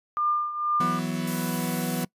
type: tone with tremolo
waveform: sine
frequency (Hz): 1200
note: D6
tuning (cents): +37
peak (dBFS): -20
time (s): 0.17-0.99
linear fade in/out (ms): 0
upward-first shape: triangle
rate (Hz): 2.1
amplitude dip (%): 75
type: chord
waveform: 40% pulse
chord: E suspended second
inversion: none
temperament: equal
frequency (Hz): 164.81 / 185 / 246.9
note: E3 / F#3 / B3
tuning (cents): 0 / 0 / 0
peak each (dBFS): -30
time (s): 0.8-2.05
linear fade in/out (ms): 5
type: noise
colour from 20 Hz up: blue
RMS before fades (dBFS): -35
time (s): 1.27-2.04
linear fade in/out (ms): 5
effects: noise-tail reverb RT60 0.1 s tail -23 dB re dry + resampled to 32000 Hz